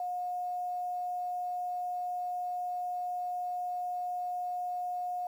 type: tone with quantisation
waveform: sine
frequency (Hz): 719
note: F#5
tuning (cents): -50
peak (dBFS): -32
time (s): 0-5.27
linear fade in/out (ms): 2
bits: 10
effects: none